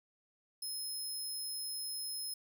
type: tone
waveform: 20% pulse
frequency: 5150 Hz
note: E8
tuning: 41 cents flat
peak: -33 dBFS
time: 0.62-2.34 s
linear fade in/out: 5 ms
effects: none